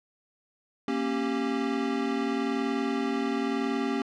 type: chord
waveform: square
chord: G diminished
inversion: first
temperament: equal with one note detuned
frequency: 233.1 / 274 / 392 Hz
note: Bb3 / Db4 / G4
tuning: 0 / -20 / 0 cents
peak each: -32 / -30 / -33 dBFS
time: 0.88-4.02 s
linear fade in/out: 2 ms
effects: low-pass 4000 Hz 12 dB/octave